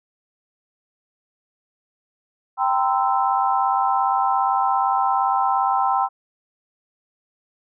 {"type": "chord", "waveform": "sine", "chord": "C dominant seventh", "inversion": "second", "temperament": "equal with one note detuned", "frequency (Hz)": [784, 932.3, 1029.7, 1318.5], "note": ["G5", "Bb5", "C6", "E6"], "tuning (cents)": [0, 0, -28, 0], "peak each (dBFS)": [-20, -25, -22, -25], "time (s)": [2.57, 6.09], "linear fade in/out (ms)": 50, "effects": []}